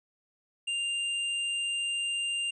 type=tone with hard clipping; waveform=sine; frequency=2794 Hz; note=F7; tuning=in tune; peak=-30 dBFS; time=0.67-2.51 s; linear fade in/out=10 ms; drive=14 dB; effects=resampled to 22050 Hz